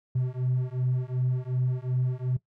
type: beating tone pair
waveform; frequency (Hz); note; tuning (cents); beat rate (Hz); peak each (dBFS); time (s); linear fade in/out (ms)
triangle; 125.6 / 128.3; B2 / C3; +30 / -34; 2.7; -25; 0.15-2.37; 10
effects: noise-tail reverb RT60 0.1 s tail -19 dB re dry + tanh soft clip ceiling -18 dBFS